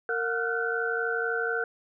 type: tone cluster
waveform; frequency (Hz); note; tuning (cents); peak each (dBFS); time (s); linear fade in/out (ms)
sine; 460.4 / 722 / 1379 / 1431 / 1515; A#4 / F#5 / F6 / F6 / F#6; -22 / -43 / -22 / +42 / +40; -30 / -36 / -36 / -34 / -30; 0.09-1.64; 2
effects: none